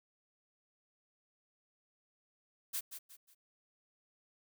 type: noise with echo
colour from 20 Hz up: blue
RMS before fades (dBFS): -37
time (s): 2.73-2.81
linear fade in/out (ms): 20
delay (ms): 180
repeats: 3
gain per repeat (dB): -9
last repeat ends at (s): 3.35
effects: none